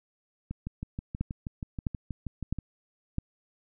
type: two click trains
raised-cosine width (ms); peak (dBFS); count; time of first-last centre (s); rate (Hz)
5; -16 / -22; 4 / 14; 1.21-3.184 / 0.51-2.587; 1.52 / 6.26
effects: none